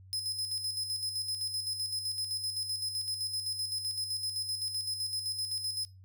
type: tone with tremolo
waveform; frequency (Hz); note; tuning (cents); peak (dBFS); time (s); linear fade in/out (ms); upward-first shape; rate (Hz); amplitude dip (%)
sawtooth; 5100; D#8; +42; -28; 0.13-5.85; 0; square; 7.8; 50
effects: noise-tail reverb RT60 0.2 s tail -17 dB re dry + added 94 Hz sine -51 dBFS peak until 6.04 s